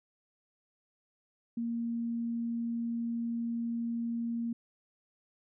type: tone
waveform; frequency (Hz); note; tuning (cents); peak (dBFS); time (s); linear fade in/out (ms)
sine; 233.1; A#3; 0; -31; 1.57-4.53; 5
effects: none